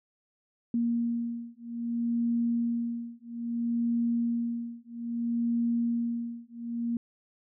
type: beating tone pair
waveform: sine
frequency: 234.5 / 235.11 Hz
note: A#3 / A#3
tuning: +11 / +15 cents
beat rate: 0.61 Hz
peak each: -30 dBFS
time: 0.74-6.97 s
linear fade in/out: 2 ms
effects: none